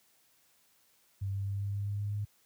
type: tone with pitch steps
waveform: sine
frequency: 98 / 98.74 / 99.48 / 100.23 / 100.99 / 101.75 / 102.52 / 103.29 Hz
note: G2 / G2 / G2 / G2 / G#2 / G#2 / G#2 / G#2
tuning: 0 / +13 / +26 / +39 / -48 / -35 / -22 / -9 cents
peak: -31 dBFS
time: 1.21-2.25 s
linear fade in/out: 10 ms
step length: 130 ms
effects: white hiss -68 dBFS RMS until 2.45 s + high-pass 60 Hz 12 dB/octave